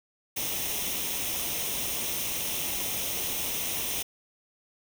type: noise with comb filter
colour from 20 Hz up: white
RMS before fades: -31 dBFS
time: 0.36-4.03 s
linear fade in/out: 10 ms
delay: 0.33 ms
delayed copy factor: +0.6
effects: none